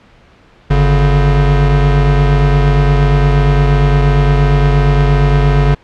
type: tone pair together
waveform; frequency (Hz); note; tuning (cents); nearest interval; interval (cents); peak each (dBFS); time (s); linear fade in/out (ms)
square; 50.03 / 141.5; G1 / C#3; +36 / +36; octave + tritone; 1800; -11; 0.7-5.75; 10
effects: pink hiss -45 dBFS RMS until 5.83 s + low-pass 3000 Hz 12 dB/octave